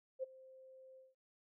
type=tone with ADSR envelope; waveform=sine; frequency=523.3 Hz; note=C5; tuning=in tune; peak=-35 dBFS; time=0.19-1.15 s; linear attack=41 ms; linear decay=16 ms; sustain=-21 dB; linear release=180 ms; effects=none